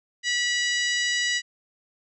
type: harmonic tone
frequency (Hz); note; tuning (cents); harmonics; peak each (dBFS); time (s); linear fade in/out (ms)
974; B5; -24; 2 / 3 / 4 / 5 / 6 / 7 / 8; -25 / -29 / -31 / -33 / -35 / -36 / -37; 0.23-1.42; 50
effects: none